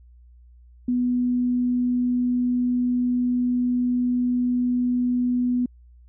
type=tone; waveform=sine; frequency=246.9 Hz; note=B3; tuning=in tune; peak=-19 dBFS; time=0.88-5.66 s; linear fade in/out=5 ms; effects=added 60 Hz sine -47 dBFS peak until 6.08 s